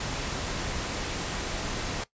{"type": "noise", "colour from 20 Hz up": "pink", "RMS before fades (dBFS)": -32, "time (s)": [0, 2.04], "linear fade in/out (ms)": 5, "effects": ["noise-tail reverb RT60 0.1 s tail -17 dB re dry", "resampled to 16000 Hz"]}